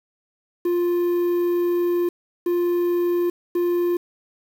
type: tone bursts at uneven times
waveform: triangle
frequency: 349.8 Hz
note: F4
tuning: 3 cents sharp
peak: -16 dBFS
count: 3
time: 0.65-2.09 / 2.46-3.3 / 3.55-3.97 s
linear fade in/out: 5 ms
effects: 7-bit

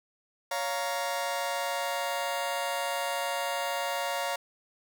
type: chord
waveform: sawtooth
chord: Bb minor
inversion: first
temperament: just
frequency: 559.4 / 699.2 / 932.3 Hz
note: Db5 / F5 / Bb5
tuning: +16 / +2 / 0 cents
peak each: -30 dBFS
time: 0.51-4.36 s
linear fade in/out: 5 ms
effects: none

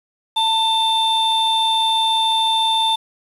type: tone pair together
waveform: triangle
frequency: 893 / 3567 Hz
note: A5 / A7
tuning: +25 / +23 cents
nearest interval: 2 octaves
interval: 2398 cents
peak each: -16 dBFS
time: 0.36-2.96 s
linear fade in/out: 10 ms
effects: resampled to 32000 Hz + 7-bit

